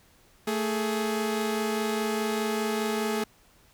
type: tone pair together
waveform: sawtooth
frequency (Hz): 222 / 419.1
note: A3 / G#4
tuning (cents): +16 / +16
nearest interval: major seventh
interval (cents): 1100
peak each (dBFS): -25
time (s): 0.47-3.24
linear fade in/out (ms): 5
effects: pink hiss -60 dBFS RMS until 3.73 s